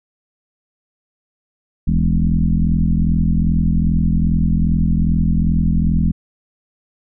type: tone with frequency modulation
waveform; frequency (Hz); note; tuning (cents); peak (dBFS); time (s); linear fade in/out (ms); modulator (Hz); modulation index
sine; 111.5; A2; +23; -12; 1.87-6.12; 10; 42.5; 2.7
effects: none